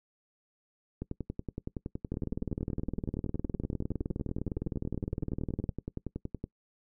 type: two click trains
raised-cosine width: 3 ms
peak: -20 / -22 dBFS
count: 71 / 59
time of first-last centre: 2.12-5.691 / 1.02-6.441 s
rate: 19.6 / 10.7 Hz
effects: noise-tail reverb RT60 0.1 s tail -22 dB re dry